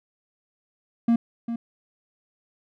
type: tone with echo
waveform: triangle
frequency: 232.8 Hz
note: A#3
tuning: 2 cents flat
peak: -14 dBFS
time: 1.08-1.16 s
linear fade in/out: 5 ms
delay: 400 ms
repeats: 1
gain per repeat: -10 dB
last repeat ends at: 1.56 s
effects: none